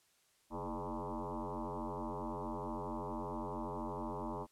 sine tone with frequency modulation, 326 Hz, E4, 19 cents flat, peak -38 dBFS, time 0.5-4.47 s, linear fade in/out 50 ms, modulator 92.5 Hz, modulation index 7.9, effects white hiss -72 dBFS RMS until 4.51 s + low-pass 11000 Hz 12 dB/octave

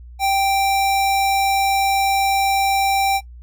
square tone, 784 Hz, G5, in tune, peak -16 dBFS, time 0.19-3.21 s, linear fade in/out 50 ms, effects noise-tail reverb RT60 0.1 s tail -17 dB re dry + added 60 Hz sine -36 dBFS peak until 3.42 s

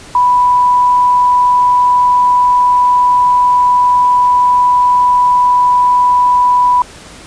sine tone, 987.8 Hz, B5, in tune, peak -6 dBFS, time 0.15-6.82 s, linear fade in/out 2 ms, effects pink hiss -34 dBFS RMS until 7.26 s + resampled to 22050 Hz

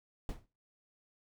brown noise with exponential decay, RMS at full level -33 dBFS, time 0.29-0.46 s, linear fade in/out 1 ms, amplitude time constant 35 ms, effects noise-tail reverb RT60 0.3 s tail -17 dB re dry

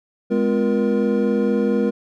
triangle tone cluster, 207.6 / 252 / 348.2 / 474.2 Hz, G#3 / B3 / F4 / A#4, 0 / +35 / -5 / +30 cents, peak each -18 / -21 / -23 / -19 dBFS, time 0.3-1.91 s, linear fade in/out 20 ms, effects none

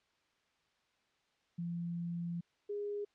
sine tone pair in turn, 171.3 / 410.7 Hz, F3 / G#4, -33 / -19 cents, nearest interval octave + minor third, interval 1514 cents, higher second, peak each -36 / -36 dBFS, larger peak neither, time 1.58-2.41 / 2.69-3.05 s, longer first, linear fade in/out 10 ms, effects white hiss -75 dBFS RMS until 3.14 s + low-pass 4000 Hz 12 dB/octave

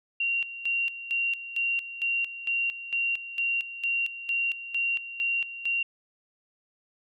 sine tone with tremolo, 2759 Hz, F7, 22 cents flat, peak -24 dBFS, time 0.2-5.83 s, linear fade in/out 5 ms, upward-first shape square, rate 2.2 Hz, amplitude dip 75%, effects none

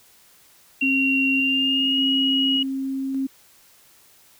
sine tone with pitch glide, 2751 to 2898 Hz, F7 to F#7, -27 to -37 cents, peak -19 dBFS, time 0.81-2.63 s, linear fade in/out 5 ms, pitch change +90 cents, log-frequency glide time 1.33-2.05 s
sine tone with tremolo, 268.4 Hz, C4, 44 cents sharp, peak -21 dBFS, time 0.82-3.27 s, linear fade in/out 10 ms, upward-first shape square, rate 0.86 Hz, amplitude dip 25%
effects white hiss -54 dBFS RMS until 4.39 s

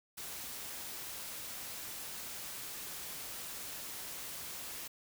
white noise, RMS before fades -44 dBFS, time 0.17-4.88 s, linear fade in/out 10 ms, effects none

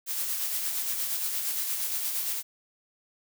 blue noise with tremolo, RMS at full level -29 dBFS, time 0.06-2.43 s, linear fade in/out 50 ms, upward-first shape sine, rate 8.6 Hz, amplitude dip 35%, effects none

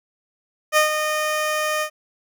15% pulse tone with ADSR envelope, 613 Hz, D#5, 26 cents flat, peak -6 dBFS, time 0.72-1.9 s, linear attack 49 ms, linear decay 120 ms, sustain -8 dB, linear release 79 ms, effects none

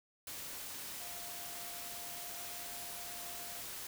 sine tone in noise, 698.5 Hz, F5, in tune, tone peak -53 dBFS, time 1-3.61 s, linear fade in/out 2 ms, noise white, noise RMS -45 dBFS, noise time 0.27-3.87 s, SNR -11 dB, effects none

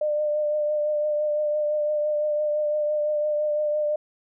sine tone with vibrato, 600 Hz, D5, 37 cents sharp, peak -21 dBFS, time 0.01-3.96 s, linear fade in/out 5 ms, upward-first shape triangle, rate 5.9 Hz, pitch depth 25 cents each way, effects none

